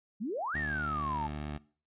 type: exponential two-way sweep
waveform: sine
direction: up then down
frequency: 188 to 1902 to 851 Hz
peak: -32 dBFS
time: 0.2-1.28 s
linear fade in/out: 20 ms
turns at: 0.57 s
type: tone with vibrato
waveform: 15% pulse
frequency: 74.4 Hz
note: D2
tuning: 23 cents sharp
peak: -30 dBFS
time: 0.54-1.58 s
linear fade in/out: 10 ms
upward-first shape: sine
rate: 15 Hz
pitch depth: 20 cents each way
effects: noise-tail reverb RT60 0.4 s tail -20 dB re dry + resampled to 8000 Hz